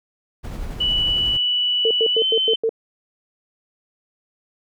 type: noise with tremolo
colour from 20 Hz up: brown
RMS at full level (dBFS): -28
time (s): 0.43-1.38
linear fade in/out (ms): 20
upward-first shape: sine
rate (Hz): 11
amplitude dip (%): 30
type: tone with pitch glide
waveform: sine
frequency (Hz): 2957 to 3070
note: F#7 to G7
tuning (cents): -2 to -37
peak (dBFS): -17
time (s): 0.8-2.56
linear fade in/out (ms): 10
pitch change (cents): +65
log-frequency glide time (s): 2.12-2.23
type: tone bursts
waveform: sine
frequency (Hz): 450.4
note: A4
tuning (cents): +40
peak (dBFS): -16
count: 6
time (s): 1.85-2.693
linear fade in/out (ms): 2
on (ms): 58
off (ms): 99
effects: none